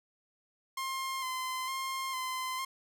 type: tone with vibrato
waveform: sawtooth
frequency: 1046.5 Hz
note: C6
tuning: in tune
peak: -30 dBFS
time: 0.77-2.65 s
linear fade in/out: 5 ms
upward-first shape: square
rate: 1.1 Hz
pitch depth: 25 cents each way
effects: none